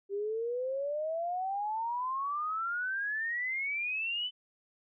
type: exponential sweep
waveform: sine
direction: up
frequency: 392 to 3044 Hz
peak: -31 dBFS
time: 0.09-4.31 s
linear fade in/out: 50 ms
effects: none